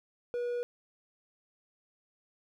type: tone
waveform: triangle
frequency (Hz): 483.6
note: B4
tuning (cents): -36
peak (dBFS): -29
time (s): 0.34-0.63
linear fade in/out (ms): 0
effects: none